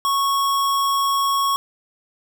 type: tone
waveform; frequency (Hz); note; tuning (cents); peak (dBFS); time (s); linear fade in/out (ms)
square; 1105; C#6; -6; -18; 0.05-1.56; 0
effects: none